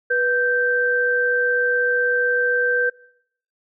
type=tone pair together; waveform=sine; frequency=489.8 / 1563.1 Hz; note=B4 / G6; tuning=-14 / -5 cents; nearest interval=octave + minor sixth; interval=2009 cents; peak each=-21 / -18 dBFS; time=0.1-2.9 s; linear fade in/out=10 ms; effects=noise-tail reverb RT60 0.7 s tail -23 dB re dry